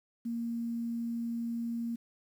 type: tone with quantisation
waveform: sine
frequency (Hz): 233.1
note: A#3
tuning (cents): 0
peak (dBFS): -32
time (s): 0.25-1.96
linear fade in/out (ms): 10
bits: 10
effects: none